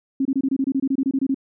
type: tone bursts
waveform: sine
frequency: 269.4 Hz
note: C#4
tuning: 49 cents flat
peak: -17 dBFS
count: 15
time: 0.2-1.345 s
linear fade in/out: 5 ms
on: 53 ms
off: 25 ms
effects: none